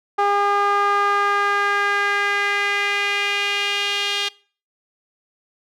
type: tone with band-pass filter sweep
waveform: sawtooth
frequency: 405.1 Hz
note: G#4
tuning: 43 cents flat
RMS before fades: -20 dBFS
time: 0.18-4.29 s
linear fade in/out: 10 ms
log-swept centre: 970 to 3300 Hz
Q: 2.6
effects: noise-tail reverb RT60 0.4 s tail -22 dB re dry